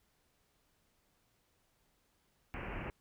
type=low-pass noise; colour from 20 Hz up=pink; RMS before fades=-42 dBFS; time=2.54-2.9 s; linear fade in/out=0 ms; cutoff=2800 Hz; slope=96 dB/octave; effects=pink hiss -75 dBFS RMS until 3 s